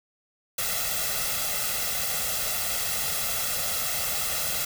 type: noise with comb filter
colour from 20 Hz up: white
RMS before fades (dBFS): -28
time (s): 0.58-4.65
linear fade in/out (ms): 5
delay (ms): 1.5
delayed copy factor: +0.75
effects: none